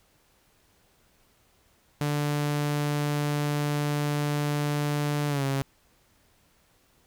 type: tone with pitch glide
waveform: sawtooth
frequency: 146.83 to 137 Hz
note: D3 to C#3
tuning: 0 to -20 cents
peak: -21 dBFS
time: 2.01-5.62 s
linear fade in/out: 0 ms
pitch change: -120 cents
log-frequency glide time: 5.28-5.44 s
effects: pink hiss -64 dBFS RMS until 7.06 s